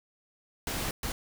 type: noise bursts at uneven times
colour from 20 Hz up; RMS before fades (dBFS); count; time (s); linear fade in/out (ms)
pink; -33; 2; 0.67-0.91 / 1.03-1.12; 2
effects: none